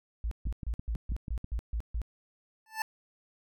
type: tone bursts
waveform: sine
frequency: 56.2 Hz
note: A1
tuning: 37 cents sharp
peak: -29 dBFS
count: 9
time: 0.24-2.017 s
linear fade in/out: 0 ms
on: 73 ms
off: 140 ms
type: click train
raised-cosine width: 5 ms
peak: -26 dBFS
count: 7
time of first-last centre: 0.47-1.444 s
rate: 6.16 Hz
type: tone with exponential growth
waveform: 25% pulse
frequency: 880 Hz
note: A5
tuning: in tune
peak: -23 dBFS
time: 2.66-2.82 s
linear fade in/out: 2 ms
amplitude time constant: 34 ms
effects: none